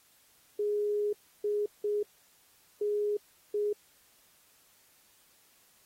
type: tone bursts at uneven times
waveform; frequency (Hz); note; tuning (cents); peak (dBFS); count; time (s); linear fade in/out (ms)
sine; 415.3; G#4; 0; -27; 5; 0.59-1.13 / 1.44-1.66 / 1.84-2.03 / 2.81-3.17 / 3.54-3.73; 5
effects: white hiss -64 dBFS RMS until 5.85 s + AAC 48 kbps